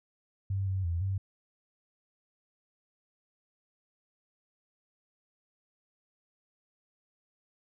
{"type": "tone with pitch steps", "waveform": "sine", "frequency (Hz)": [97.3, 95.1, 84.9, 96.6], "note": ["G2", "F#2", "F2", "G2"], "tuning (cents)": [-12, 48, -48, -25], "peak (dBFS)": -28, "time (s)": [0.5, 1.18], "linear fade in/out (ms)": 5, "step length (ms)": 170, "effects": []}